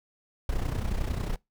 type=noise with amplitude modulation; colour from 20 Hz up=brown; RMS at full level=-26 dBFS; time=0.49-1.36 s; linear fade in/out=2 ms; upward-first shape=sine; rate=31 Hz; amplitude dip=70%; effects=noise-tail reverb RT60 0.2 s tail -24 dB re dry